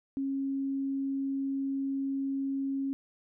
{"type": "tone", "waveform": "sine", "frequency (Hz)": 272.6, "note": "C#4", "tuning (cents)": -29, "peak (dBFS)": -29, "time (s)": [0.17, 2.93], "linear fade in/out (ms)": 0, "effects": []}